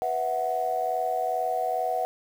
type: chord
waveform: sine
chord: B suspended fourth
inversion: none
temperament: just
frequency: 493.9 / 658.5 / 740.8 Hz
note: B4 / E5 / F#5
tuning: 0 / -2 / +2 cents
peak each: -32 / -29 / -26 dBFS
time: 0.02-2.05 s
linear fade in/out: 0 ms
effects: tanh soft clip ceiling -15 dBFS + 8-bit